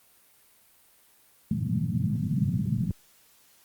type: band-pass noise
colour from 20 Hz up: white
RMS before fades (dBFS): -27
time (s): 1.51-2.91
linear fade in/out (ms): 2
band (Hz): 100 to 210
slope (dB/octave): 48
effects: white hiss -60 dBFS RMS until 3.64 s + Opus 32 kbps